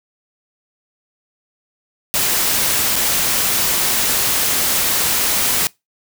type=noise with dropouts; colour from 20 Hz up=white; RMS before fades=-17 dBFS; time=2.14-5.67 s; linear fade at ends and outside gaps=0 ms; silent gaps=2.957-2.963 s; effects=noise-tail reverb RT60 0.2 s tail -23 dB re dry